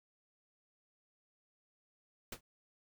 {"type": "noise with exponential decay", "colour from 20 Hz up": "pink", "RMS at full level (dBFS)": -37, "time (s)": [2.32, 2.41], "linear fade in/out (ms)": 5, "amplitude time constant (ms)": 19, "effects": []}